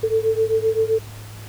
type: beating tone pair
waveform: sine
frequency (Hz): 440 / 447.7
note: A4 / A4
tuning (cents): 0 / +30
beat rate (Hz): 7.7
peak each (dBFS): -19 / -20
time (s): 0.03-0.99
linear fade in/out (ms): 10
effects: added 106 Hz sine -35 dBFS peak until 1.48 s + pink hiss -42 dBFS RMS until 1.48 s